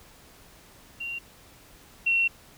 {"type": "tone pair in turn", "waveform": "sine", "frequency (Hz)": [2763, 2725], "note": ["F7", "F7"], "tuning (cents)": [-19, -43], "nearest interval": "unison", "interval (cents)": 24, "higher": "first", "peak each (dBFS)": [-31, -20], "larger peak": "second", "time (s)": [[1, 1.19], [2.06, 2.28]], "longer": "second", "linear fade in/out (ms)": 10, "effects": ["pink hiss -53 dBFS RMS until 2.57 s"]}